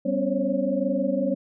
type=tone cluster; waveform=sine; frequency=195.3 / 250.4 / 276.2 / 538 / 560 Hz; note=G3 / B3 / C#4 / C5 / C#5; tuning=-6 / +24 / -6 / +48 / +18 cents; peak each=-28 dBFS; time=0.05-1.35 s; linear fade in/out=10 ms; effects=none

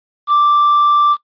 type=tone with quantisation; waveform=triangle; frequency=1174.7 Hz; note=D6; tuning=in tune; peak=-7 dBFS; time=0.27-1.17 s; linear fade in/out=50 ms; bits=6; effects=noise-tail reverb RT60 0.1 s tail -17 dB re dry + resampled to 11025 Hz

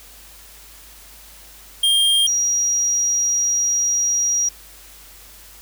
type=tone pair in turn; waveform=square / sine; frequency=3208 / 5734 Hz; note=G7 / F8; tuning=+39 / +45 cents; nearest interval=minor seventh; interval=1006 cents; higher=second; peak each=-14 / -16 dBFS; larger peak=first; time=1.83-2.27 / 2.27-4.49 s; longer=second; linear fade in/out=5 ms; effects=added 50 Hz sine -48 dBFS peak until 5.61 s + white hiss -44 dBFS RMS until 5.61 s

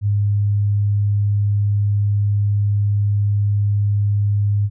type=tone; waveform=sine; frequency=102.4 Hz; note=G#2; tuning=24 cents flat; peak=-14 dBFS; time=0.01-4.7 s; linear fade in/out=50 ms; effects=none

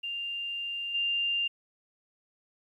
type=tone with level steps; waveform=sine; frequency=2794 Hz; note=F7; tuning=in tune; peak=-32 / -26 dBFS; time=0.03-1.48 s; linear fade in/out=10 ms; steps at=0.94 s; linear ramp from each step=10 ms; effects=11-bit

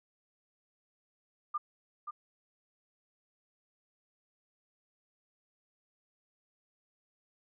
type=tone with echo; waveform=sine; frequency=1203 Hz; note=D6; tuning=41 cents sharp; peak=-30 dBFS; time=1.54-1.58 s; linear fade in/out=10 ms; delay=530 ms; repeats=1; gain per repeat=-7 dB; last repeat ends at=2.11 s; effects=none

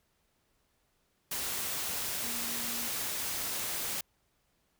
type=tone in noise; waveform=sine; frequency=235.2 Hz; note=A#3; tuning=16 cents sharp; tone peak=-45 dBFS; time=2.24-2.88 s; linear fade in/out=5 ms; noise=white; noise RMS=-35 dBFS; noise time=1.31-4.01 s; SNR=-13 dB; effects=pink hiss -74 dBFS RMS until 4.79 s

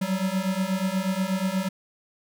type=beating tone pair; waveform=square; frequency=185 / 193.3 Hz; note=F#3 / G3; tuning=0 / -24 cents; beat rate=8.3 Hz; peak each=-28 / -27 dBFS; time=0.01-1.69 s; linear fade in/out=10 ms; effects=none

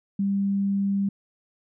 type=tone; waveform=sine; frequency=198.1 Hz; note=G3; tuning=18 cents sharp; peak=-21 dBFS; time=0.19-1.09 s; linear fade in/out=5 ms; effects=none

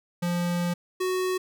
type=tone pair in turn; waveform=square; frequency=174.61 / 370 Hz; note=F3 / F#4; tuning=0 / 0 cents; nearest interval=octave + minor second; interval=1300 cents; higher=second; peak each=-25 dBFS; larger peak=neither; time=0.22-0.74 / 1-1.38 s; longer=first; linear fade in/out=10 ms; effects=none

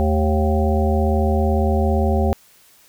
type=harmonic tone with a mistuned harmonic; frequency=77.78 Hz; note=D#2; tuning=in tune; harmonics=1 / 3 / 5 / 7 / 9 / 10; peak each=-17 / -22 / -24 / -25 / -27 / -27 dBFS; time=0-2.33 s; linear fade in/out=0 ms; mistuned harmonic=3; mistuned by=-110 cents; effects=white hiss -52 dBFS RMS until 2.88 s

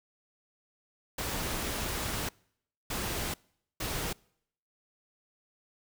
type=noise bursts at uneven times; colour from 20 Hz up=pink; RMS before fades=-34 dBFS; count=3; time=1.18-2.29 / 2.9-3.34 / 3.8-4.13 s; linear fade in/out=5 ms; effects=noise-tail reverb RT60 0.7 s tail -26 dB re dry

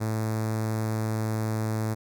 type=tone with notch filter; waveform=sawtooth; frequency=109.8 Hz; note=A2; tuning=3 cents flat; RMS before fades=-28 dBFS; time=0-1.95 s; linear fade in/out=20 ms; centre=3000 Hz; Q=0.87; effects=none

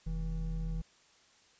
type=tone pair together; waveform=triangle; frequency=43.11 / 161.5 Hz; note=F1 / E3; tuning=-22 / -35 cents; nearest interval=octave + major seventh; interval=2287 cents; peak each=-32 / -36 dBFS; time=0.06-0.82 s; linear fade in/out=10 ms; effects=white hiss -64 dBFS RMS until 1.59 s + resampled to 16000 Hz

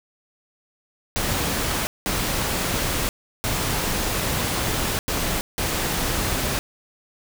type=noise bursts at uneven times; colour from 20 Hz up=pink; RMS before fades=-24 dBFS; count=5; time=1.16-1.87 / 2.06-3.09 / 3.44-4.99 / 5.08-5.41 / 5.58-6.59 s; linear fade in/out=0 ms; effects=none

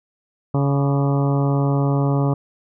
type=harmonic tone with a mistuned harmonic; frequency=140.1 Hz; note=C#3; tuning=19 cents sharp; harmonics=1 / 2 / 3 / 4 / 5 / 6 / 7 / 8 / 9; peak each=-17 / -23 / -27 / -29 / -31 / -33 / -34 / -35 / -36 dBFS; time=0.54-2.34 s; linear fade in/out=5 ms; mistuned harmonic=9; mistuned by=-60 cents; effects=none

